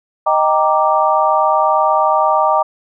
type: chord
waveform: sine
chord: Eb major seventh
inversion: none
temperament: equal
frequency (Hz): 622.3 / 784 / 932.3 / 1174.7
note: Eb5 / G5 / Bb5 / D6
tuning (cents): 0 / 0 / 0 / 0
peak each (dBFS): -16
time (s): 0.26-2.63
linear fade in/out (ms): 10
effects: none